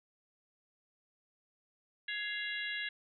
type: harmonic tone with a mistuned harmonic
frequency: 558 Hz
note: C#5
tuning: 11 cents sharp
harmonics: 3 / 4 / 5 / 6 / 7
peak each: -39 / -41 / -43 / -45 / -46 dBFS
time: 2.08-2.89 s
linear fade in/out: 5 ms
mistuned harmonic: 4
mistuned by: -110 cents
effects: none